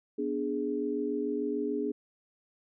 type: chord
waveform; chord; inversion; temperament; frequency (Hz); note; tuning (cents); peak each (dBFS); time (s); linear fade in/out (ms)
sine; G# diminished; first; equal; 246.9 / 293.7 / 415.3; B3 / D4 / G#4; 0 / 0 / 0; -35 / -33 / -32; 0.18-1.92; 10
effects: none